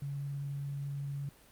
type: tone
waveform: sine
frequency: 140.9 Hz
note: C#3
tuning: 29 cents sharp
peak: -35 dBFS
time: 0.02-1.29 s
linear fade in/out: 2 ms
effects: pink hiss -60 dBFS RMS until 1.51 s + Opus 32 kbps

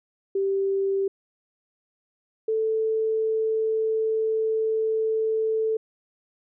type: tone pair in turn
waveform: sine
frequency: 390.7 / 440.9 Hz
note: G4 / A4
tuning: -6 / +4 cents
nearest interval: major second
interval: 210 cents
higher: second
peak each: -21 dBFS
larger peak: neither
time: 0.35-1.08 / 2.48-5.77 s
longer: second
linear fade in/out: 5 ms
effects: none

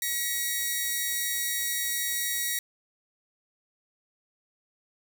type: tone pair together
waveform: 5% pulse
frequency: 1913 / 2225 Hz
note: A#6 / C#7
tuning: +44 / +6 cents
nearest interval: minor third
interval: 262 cents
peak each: -17 / -27 dBFS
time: 0.02-2.59 s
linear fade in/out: 2 ms
effects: none

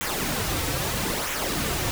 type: noise with flanger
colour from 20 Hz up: pink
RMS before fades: -27 dBFS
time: 0.01-1.91 s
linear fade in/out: 0 ms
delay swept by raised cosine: 0.21 to 5.01 ms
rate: 0.77 Hz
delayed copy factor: -0.6
effects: none

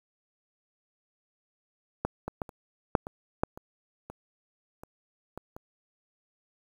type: clicks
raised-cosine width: 1 ms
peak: -13 / -19 / -17 / -30 / -6 / -23 / -10 / -28 / -26 / -29 / -24 / -28 dBFS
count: 12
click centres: 2.05 / 2.28 / 2.418 / 2.492 / 2.952 / 3.069 / 3.435 / 3.575 / 4.1 / 4.835 / 5.376 / 5.565 s
effects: 8-bit

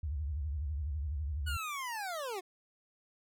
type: tone with vibrato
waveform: sine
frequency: 73.42 Hz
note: D2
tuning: in tune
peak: -33 dBFS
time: 0.03-1.57 s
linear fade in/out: 5 ms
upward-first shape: sine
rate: 12 Hz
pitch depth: 180 cents each way
type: linear sweep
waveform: 25% pulse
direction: down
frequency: 1480 to 349.2 Hz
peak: -33 dBFS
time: 1.46-2.41 s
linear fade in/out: 20 ms
effects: none

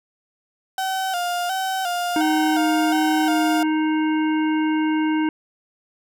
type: tone with vibrato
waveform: 35% pulse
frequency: 733 Hz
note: F#5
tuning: 16 cents flat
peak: -20 dBFS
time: 0.78-3.63 s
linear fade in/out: 2 ms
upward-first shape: square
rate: 1.4 Hz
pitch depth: 67 cents each way
type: harmonic tone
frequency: 311.1 Hz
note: D#4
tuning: in tune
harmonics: 1 / 3 / 5 / 7 / 9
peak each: -18 / -28 / -32 / -35 / -37 dBFS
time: 2.16-5.29 s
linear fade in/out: 2 ms
effects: none

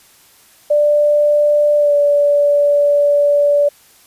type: tone with pitch glide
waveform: sine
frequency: 590 to 578.5 Hz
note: D5 to D5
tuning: +8 to -26 cents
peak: -9 dBFS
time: 0.7-3.69 s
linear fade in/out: 10 ms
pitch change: -34 cents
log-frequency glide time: 1.77-1.94 s
effects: white hiss -48 dBFS RMS until 4.06 s + resampled to 32000 Hz

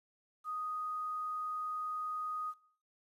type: tone with quantisation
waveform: sine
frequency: 1245 Hz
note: D#6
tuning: 1 cent sharp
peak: -36 dBFS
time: 0.44-2.54 s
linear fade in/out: 50 ms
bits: 11
effects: noise-tail reverb RT60 0.5 s tail -19 dB re dry + resampled to 32000 Hz

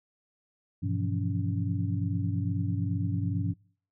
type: tone cluster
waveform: sine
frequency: 100.2 / 122.6 / 166.1 / 175.1 / 280.7 Hz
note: G2 / B2 / E3 / F3 / C#4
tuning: +38 / -12 / +13 / +5 / +22 cents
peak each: -29 / -34 / -36 / -35 / -36 dBFS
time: 0.82-3.54 s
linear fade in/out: 20 ms
effects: noise-tail reverb RT60 0.5 s tail -25 dB re dry

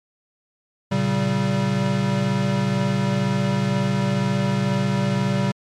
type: chord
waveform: square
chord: G diminished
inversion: first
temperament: equal with one note detuned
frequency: 116.54 / 138.59 / 193.19 Hz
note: Bb2 / Db3 / G3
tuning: 0 / 0 / -25 cents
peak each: -27 / -24 / -22 dBFS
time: 0.91-5.52 s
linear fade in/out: 10 ms
effects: low-pass 6000 Hz 12 dB/octave + MP3 96 kbps

